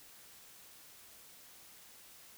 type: silence
effects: white hiss -57 dBFS RMS until 2.37 s